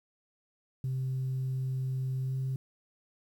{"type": "tone with pitch glide", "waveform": "sine", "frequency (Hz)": [130.81, 132.1], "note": ["C3", "C3"], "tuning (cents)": [0, 17], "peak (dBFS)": -28, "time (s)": [0.84, 2.56], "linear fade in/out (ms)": 2, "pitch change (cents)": 17, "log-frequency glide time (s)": [2.23, 2.34], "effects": ["tanh soft clip ceiling -27 dBFS", "10-bit"]}